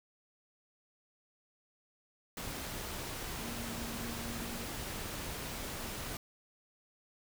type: tone in noise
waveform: sine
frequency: 233.1 Hz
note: A#3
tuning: in tune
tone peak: -44 dBFS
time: 3.38-4.66 s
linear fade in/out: 2 ms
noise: pink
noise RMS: -41 dBFS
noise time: 2.37-6.17 s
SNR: -6 dB
effects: none